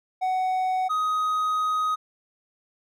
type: tone pair in turn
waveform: triangle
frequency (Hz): 746 / 1254.6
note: F#5 / D#6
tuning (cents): +14 / +14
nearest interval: major sixth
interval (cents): 900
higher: second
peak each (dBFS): -20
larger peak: neither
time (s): 0.21-0.89 / 0.89-1.96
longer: second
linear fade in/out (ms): 20
effects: none